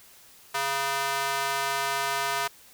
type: tone with high-pass filter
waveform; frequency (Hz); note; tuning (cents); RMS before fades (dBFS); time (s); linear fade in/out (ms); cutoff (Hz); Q
square; 137.9; C#3; -9; -28; 0.54-2.48; 10; 960; 1.3
effects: white hiss -53 dBFS RMS until 2.73 s